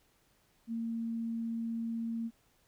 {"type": "tone", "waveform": "sine", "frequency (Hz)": 229, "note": "A#3", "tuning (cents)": -31, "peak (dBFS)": -33, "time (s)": [0.67, 2.31], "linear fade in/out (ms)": 50, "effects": ["pink hiss -70 dBFS RMS until 2.67 s"]}